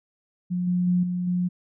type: tone with level steps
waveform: sine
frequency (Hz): 178.9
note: F3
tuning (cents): +42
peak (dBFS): -23 / -20 / -18 / -24 / -21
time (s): 0.5-1.49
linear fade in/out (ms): 20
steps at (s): 0.67 / 0.87 / 1.03 / 1.27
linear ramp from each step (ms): 5
effects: none